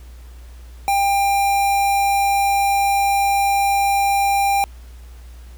square tone with notch filter, 796 Hz, G5, 26 cents sharp, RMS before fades -17 dBFS, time 0.88-4.64 s, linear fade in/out 0 ms, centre 4600 Hz, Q 2, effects added 60 Hz sine -36 dBFS peak until 5.57 s + pink hiss -51 dBFS RMS until 5.57 s

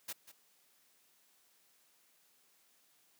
white noise with echo, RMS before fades -41 dBFS, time 0.08-0.13 s, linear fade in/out 10 ms, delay 190 ms, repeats 1, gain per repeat -14 dB, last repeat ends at 0.32 s, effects white hiss -70 dBFS RMS until 3.19 s + high-pass 150 Hz 12 dB/octave

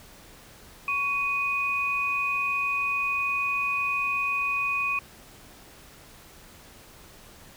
sine tone pair together, 1113.6 / 2487 Hz, C#6 / D#7, +8 / -1 cents, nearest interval octave + major second, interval 1391 cents, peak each -30 / -25 dBFS, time 0.88-4.99 s, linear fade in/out 2 ms, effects pink hiss -50 dBFS RMS until 7.56 s

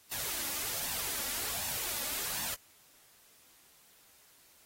white noise with flanger, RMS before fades -36 dBFS, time 0.11-2.55 s, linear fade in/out 10 ms, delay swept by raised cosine 1.1 to 3.6 ms, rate 1.3 Hz, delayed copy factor +0.55, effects white hiss -62 dBFS RMS until 4.65 s + AAC 48 kbps

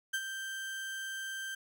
35% pulse tone with ADSR envelope, 1568 Hz, G6, in tune, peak -28 dBFS, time 0.13-1.55 s, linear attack 13 ms, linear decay 55 ms, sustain -8 dB, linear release 6 ms, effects none

